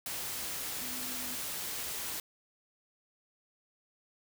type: tone in noise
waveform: sine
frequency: 251.4 Hz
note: B3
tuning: 31 cents sharp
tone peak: -47 dBFS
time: 0.81-1.35 s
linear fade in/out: 2 ms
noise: white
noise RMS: -38 dBFS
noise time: 0.06-2.2 s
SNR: -12 dB
effects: none